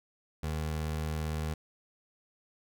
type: tone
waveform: 25% pulse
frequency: 77.78 Hz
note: D#2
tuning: in tune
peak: -28 dBFS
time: 0.43-1.54 s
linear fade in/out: 5 ms
effects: none